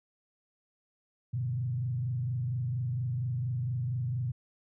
sine tone with frequency modulation, 123.47 Hz, B2, in tune, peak -29 dBFS, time 1.33-4.32 s, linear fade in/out 10 ms, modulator 24.3 Hz, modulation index 0.71, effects none

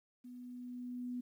sine tone with level ramp, 246.9 Hz, B3, in tune, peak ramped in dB -48 to -37 dBFS, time 0.24-1.21 s, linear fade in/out 10 ms, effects 12-bit

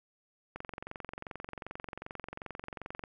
click train, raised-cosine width 0.5 ms, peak -25 dBFS, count 57, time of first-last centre 0.56-3.038 s, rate 22.6 Hz, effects none

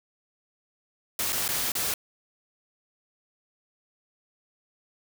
white noise with dropouts, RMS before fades -28 dBFS, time 1.19-1.94 s, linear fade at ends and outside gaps 2 ms, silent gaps 1.323-1.327 / 1.48-1.488 / 1.72-1.752 s, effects none

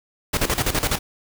pink noise with tremolo, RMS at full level -20 dBFS, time 0.33-0.99 s, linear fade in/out 10 ms, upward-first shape square, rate 12 Hz, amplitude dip 75%, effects none

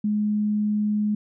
sine tone, 210 Hz, G#3, 19 cents sharp, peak -20 dBFS, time 0.04-1.15 s, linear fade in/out 5 ms, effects none

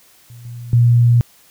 sine tone with level steps, 119.3 Hz, A#2, 41 cents sharp, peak -35 / -28 / -8 dBFS, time 0.3-1.21 s, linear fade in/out 0 ms, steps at 0.45 / 0.73 s, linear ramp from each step 2 ms, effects white hiss -50 dBFS RMS until 1.5 s

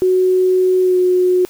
sine tone with pitch glide, 370 to 364.1 Hz, F#4 to F#4, 0 to -28 cents, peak -10 dBFS, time 0.02-1.45 s, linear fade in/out 0 ms, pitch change -28 cents, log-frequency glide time 0.81-0.98 s, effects white hiss -43 dBFS RMS until 1.49 s

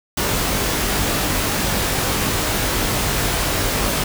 pink noise with comb filter, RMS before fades -20 dBFS, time 0.17-4.04 s, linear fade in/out 5 ms, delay 20 ms, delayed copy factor +0.55, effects none

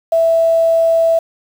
sine tone with quantisation, 659.3 Hz, E5, in tune, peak -9 dBFS, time 0.12-1.19 s, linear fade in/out 5 ms, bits 6, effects none

